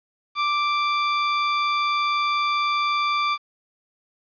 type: tone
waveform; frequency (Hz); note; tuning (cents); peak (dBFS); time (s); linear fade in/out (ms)
sawtooth; 1174.7; D6; 0; -16; 0.35-3.38; 50
effects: resampled to 11025 Hz + 9-bit